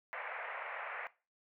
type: band-pass noise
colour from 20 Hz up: white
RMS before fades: -43 dBFS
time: 0.13-1.07 s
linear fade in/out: 0 ms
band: 510 to 2300 Hz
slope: 48 dB/octave
effects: noise-tail reverb RT60 0.3 s tail -18 dB re dry